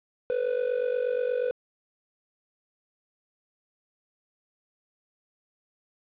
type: tone with amplitude modulation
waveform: triangle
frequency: 495.4 Hz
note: B4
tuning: 5 cents sharp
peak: -19 dBFS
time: 0.3-1.51 s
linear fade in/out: 0 ms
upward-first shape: sine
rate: 48.4 Hz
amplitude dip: 80%
effects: resampled to 8000 Hz + 9-bit